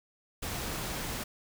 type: noise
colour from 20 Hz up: pink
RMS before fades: -36 dBFS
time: 0.42-1.24 s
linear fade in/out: 10 ms
effects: none